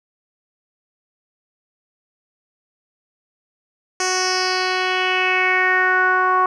10% pulse tone with low-pass filter sweep, 370 Hz, F#4, in tune, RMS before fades -18 dBFS, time 4-6.46 s, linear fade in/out 2 ms, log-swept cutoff 6800 to 1100 Hz, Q 4, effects none

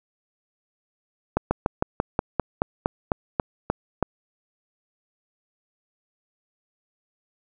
slowing click train, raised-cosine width 1 ms, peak -6 dBFS, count 13, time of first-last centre 1.37-4.027 s, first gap 140 ms, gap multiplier 1.08, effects none

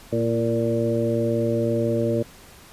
harmonic tone with a mistuned harmonic, 116 Hz, A#2, 8 cents flat, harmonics 1 / 2 / 3 / 4 / 5, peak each -26 / -26 / -26 / -26 / -26 dBFS, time 0.12-2.23 s, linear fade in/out 10 ms, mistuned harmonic 3, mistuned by -29 cents, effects pink hiss -47 dBFS RMS until 2.72 s + resampled to 32000 Hz

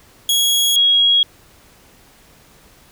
sawtooth / sine tone pair in turn, 3322 / 3301 Hz, G#7 / G#7, 0 / -11 cents, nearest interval unison, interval 11 cents, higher first, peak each -10 / -10 dBFS, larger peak neither, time 0.29-0.76 / 0.76-1.23 s, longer neither, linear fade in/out 2 ms, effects pink hiss -49 dBFS RMS until 2.91 s

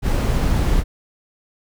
brown noise, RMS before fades -17 dBFS, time 0.02-0.84 s, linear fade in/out 50 ms, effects none

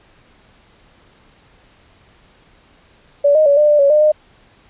sine tone with pitch steps, 573 / 620 / 568 / 599 / 593 / 560 / 604 / 610 Hz, D5 / D#5 / C#5 / D5 / D5 / C#5 / D5 / D#5, -43 / -6 / +42 / +34 / +17 / +18 / +48 / -34 cents, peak -8 dBFS, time 3.24-4.12 s, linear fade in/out 10 ms, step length 110 ms, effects pink hiss -51 dBFS RMS until 4.69 s + resampled to 8000 Hz

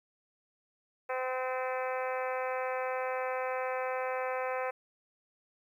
harmonic tone, 257 Hz, C4, 31 cents flat, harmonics 2 / 3 / 4 / 5 / 6 / 7 / 8 / 9 / 10, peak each -34 / -38 / -40 / -42 / -44 / -45 / -46 / -47 / -48 dBFS, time 1.09-4.71 s, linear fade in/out 10 ms, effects 11-bit

